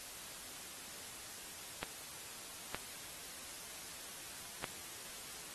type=clicks; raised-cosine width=0.3 ms; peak=-21 dBFS; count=3; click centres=1.83 / 2.746 / 4.642 s; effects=white hiss -49 dBFS RMS until 5.54 s + AAC 32 kbps